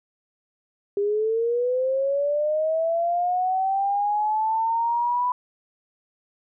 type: linear sweep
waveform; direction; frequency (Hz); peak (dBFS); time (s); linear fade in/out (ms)
sine; up; 399.5 to 995; -20; 0.97-5.32; 2
effects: none